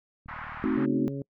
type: click train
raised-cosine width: 5 ms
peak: -36 dBFS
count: 20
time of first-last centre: 0.26-0.755 s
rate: 38.4 Hz
type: band-pass noise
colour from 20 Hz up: pink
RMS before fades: -40 dBFS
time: 0.28-0.86 s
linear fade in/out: 10 ms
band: 960 to 1800 Hz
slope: 24 dB/octave
type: chord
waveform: sine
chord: A diminished seventh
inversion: none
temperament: equal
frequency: 220 / 261.6 / 311.1 / 370 Hz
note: A3 / C4 / Eb4 / Gb4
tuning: 0 / 0 / 0 / 0 cents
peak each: -30 / -27 / -29 / -32 dBFS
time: 0.64-1.08 s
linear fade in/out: 0 ms
type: harmonic tone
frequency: 138.59 Hz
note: C#3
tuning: in tune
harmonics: 1 / 2 / 3 / 4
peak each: -34 / -35 / -39 / -43 dBFS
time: 0.77-1.22 s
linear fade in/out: 2 ms
effects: noise-tail reverb RT60 0.1 s tail -26 dB re dry